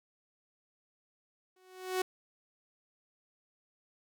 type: tone with exponential growth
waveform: sawtooth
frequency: 371.1 Hz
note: F#4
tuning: 5 cents sharp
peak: -23 dBFS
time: 1.56-2.02 s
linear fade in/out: 5 ms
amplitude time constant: 98 ms
effects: none